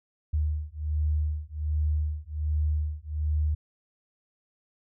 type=beating tone pair; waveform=sine; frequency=75.4 / 76.7 Hz; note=D2 / D#2; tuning=+46 / -24 cents; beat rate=1.3 Hz; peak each=-28 dBFS; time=0.33-3.55 s; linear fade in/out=10 ms; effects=none